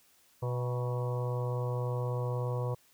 harmonic tone with a mistuned harmonic, 123.47 Hz, B2, in tune, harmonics 1 / 3 / 4 / 5 / 6 / 7 / 8 / 9, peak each -31 / -44 / -37 / -45 / -50 / -50 / -44 / -47 dBFS, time 0.42-2.75 s, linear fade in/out 10 ms, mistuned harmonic 8, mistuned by -32 cents, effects white hiss -65 dBFS RMS until 2.93 s

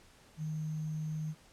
sine tone with sample-and-hold, 155.56 Hz, D#3, in tune, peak -34 dBFS, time 0.37-1.35 s, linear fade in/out 50 ms, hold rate 6300 Hz, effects pink hiss -61 dBFS RMS until 1.52 s + low-pass 10000 Hz 12 dB/octave

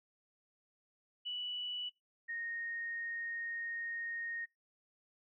sine tone pair in turn, 2956 / 1856.8 Hz, F#7 / A#6, -2 / -7 cents, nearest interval minor sixth, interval 805 cents, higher first, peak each -37 / -38 dBFS, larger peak first, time 1.25-1.9 / 2.28-4.46 s, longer second, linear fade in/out 20 ms, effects noise-tail reverb RT60 0.2 s tail -22 dB re dry

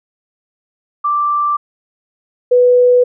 sine tone pair in turn, 1174.7 / 493.9 Hz, D6 / B4, 0 / 0 cents, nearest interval octave + minor third, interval 1500 cents, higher first, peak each -12 / -6 dBFS, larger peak second, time 1.04-1.57 / 2.51-3.04 s, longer neither, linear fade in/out 10 ms, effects none

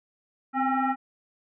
sine tone with frequency modulation, 277.2 Hz, C#4, in tune, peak -22 dBFS, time 0.53-0.96 s, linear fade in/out 50 ms, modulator 537 Hz, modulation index 2.3, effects none

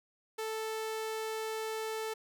sawtooth tone, 440 Hz, A4, in tune, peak -31 dBFS, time 0.38-2.14 s, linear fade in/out 10 ms, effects none

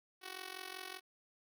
5% pulse tone with amplitude modulation, 373.7 Hz, F#4, 17 cents sharp, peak -30 dBFS, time 0.21-1.01 s, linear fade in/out 50 ms, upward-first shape sine, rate 45.2 Hz, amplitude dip 85%, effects none

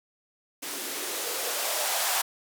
violet noise with band-pass filter sweep, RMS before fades -30 dBFS, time 0.62-2.22 s, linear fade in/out 10 ms, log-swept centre 280 to 820 Hz, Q 3, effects none

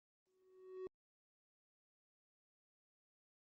triangle tone with exponential growth, 373.3 Hz, F#4, 15 cents sharp, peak -40 dBFS, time 0.27-0.87 s, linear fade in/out 0 ms, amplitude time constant 130 ms, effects Opus 24 kbps

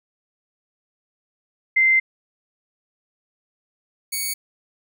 sine / 5% pulse tone pair in turn, 2080 / 2234 Hz, C7 / C#7, -11 / +13 cents, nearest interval minor second, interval 124 cents, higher second, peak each -13 / -14 dBFS, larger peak first, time 1.76-2 / 4.12-4.34 s, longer first, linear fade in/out 10 ms, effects none

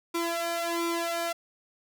sawtooth tone with flanger, 338.3 Hz, E4, 45 cents sharp, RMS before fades -30 dBFS, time 0.14-1.33 s, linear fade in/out 10 ms, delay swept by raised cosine 0.85 to 1.66 ms, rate 1.4 Hz, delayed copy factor +0.9, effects none

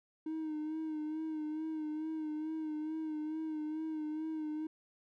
triangle tone with vibrato, 311.1 Hz, D#4, in tune, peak -33 dBFS, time 0.26-4.67 s, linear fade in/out 5 ms, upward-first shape sine, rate 2.3 Hz, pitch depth 40 cents each way, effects tanh soft clip ceiling -30 dBFS

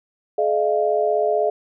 sine tone cluster, 424.8 / 610 / 686 Hz, G#4 / D#5 / F5, +39 / -34 / -31 cents, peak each -21 dBFS, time 0.38-1.5 s, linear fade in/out 5 ms, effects none

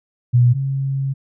sine tone pair in turn, 122.2 / 136.02 Hz, B2 / C#3, -18 / -32 cents, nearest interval major second, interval 186 cents, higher second, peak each -9 / -18 dBFS, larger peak first, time 0.33-0.54 / 0.54-1.14 s, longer second, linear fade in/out 20 ms, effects none

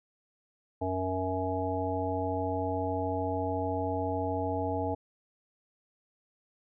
harmonic tone, 93.2 Hz, F#2, 13 cents sharp, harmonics 1 / 3 / 5 / 7 / 9, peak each -35 / -35 / -35 / -35 / -35 dBFS, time 0.81-4.95 s, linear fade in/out 10 ms, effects none

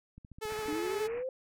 click train, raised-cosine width 5 ms, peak -37 dBFS, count 9, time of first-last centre 0.18-0.728 s, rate 14.6 Hz
sawtooth tone with vibrato, 431.2 Hz, A4, 35 cents flat, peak -31 dBFS, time 0.41-1.08 s, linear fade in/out 20 ms, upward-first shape sine, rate 12 Hz, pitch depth 26 cents each way
white low-pass noise, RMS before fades -48 dBFS, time 0.46-1.24 s, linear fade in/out 50 ms, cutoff 2600 Hz, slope 96 dB/octave
sine linear sweep, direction up, 289.3 to 530 Hz, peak -33 dBFS, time 0.68-1.29 s, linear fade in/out 2 ms
effects none

